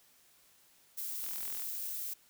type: noise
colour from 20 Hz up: violet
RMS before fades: -39 dBFS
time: 0.97-2.14 s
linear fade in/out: 10 ms
type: click train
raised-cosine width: 0.2 ms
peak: -31 dBFS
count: 17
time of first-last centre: 1.24-1.621 s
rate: 42 Hz
effects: white hiss -65 dBFS RMS until 2.29 s